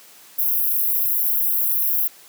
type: high-pass noise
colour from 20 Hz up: white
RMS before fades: -20 dBFS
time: 0.38-2.08 s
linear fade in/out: 10 ms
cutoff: 11000 Hz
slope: 96 dB/octave
effects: white hiss -47 dBFS RMS until 2.28 s + high-pass 200 Hz 12 dB/octave